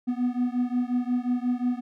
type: beating tone pair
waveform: triangle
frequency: 244.3 / 249.9 Hz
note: B3 / B3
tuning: -19 / +21 cents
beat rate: 5.6 Hz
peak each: -24 / -25 dBFS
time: 0.07-1.81 s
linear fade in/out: 20 ms
effects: none